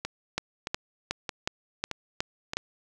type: two click trains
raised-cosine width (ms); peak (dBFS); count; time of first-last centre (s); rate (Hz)
0.2; -10 / -14; 7 / 5; 0.38-2.57 / 0.05-2.534; 2.74 / 1.61
effects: none